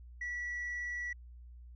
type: tone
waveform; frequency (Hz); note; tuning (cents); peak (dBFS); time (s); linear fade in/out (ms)
sine; 1947; B6; -25; -34; 0.21-1.13; 5
effects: tanh soft clip ceiling -34 dBFS + added 60 Hz sine -49 dBFS peak until 1.75 s